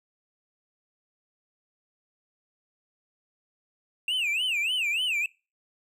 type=tone with vibrato; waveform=triangle; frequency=2667 Hz; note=E7; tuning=20 cents sharp; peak=-23 dBFS; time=4.08-5.26 s; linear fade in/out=2 ms; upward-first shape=sine; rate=3.4 Hz; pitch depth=240 cents each way; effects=noise-tail reverb RT60 0.3 s tail -24 dB re dry